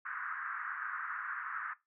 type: band-pass noise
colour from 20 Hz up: pink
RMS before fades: -40 dBFS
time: 0.05-1.74 s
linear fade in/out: 10 ms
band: 1200 to 1700 Hz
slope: 48 dB/octave
effects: noise-tail reverb RT60 0.2 s tail -18 dB re dry